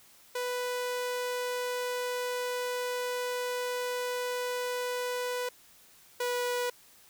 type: tone pair in turn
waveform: sawtooth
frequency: 494.7 / 490.1 Hz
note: B4 / B4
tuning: +3 / -13 cents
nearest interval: unison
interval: 16 cents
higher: first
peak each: -27 / -25 dBFS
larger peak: second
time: 0.35-5.49 / 6.2-6.7 s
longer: first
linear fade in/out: 5 ms
effects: white hiss -58 dBFS RMS until 7.09 s